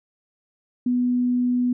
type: tone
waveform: sine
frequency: 246.9 Hz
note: B3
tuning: in tune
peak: -18 dBFS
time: 0.86-1.73 s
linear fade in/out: 5 ms
effects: none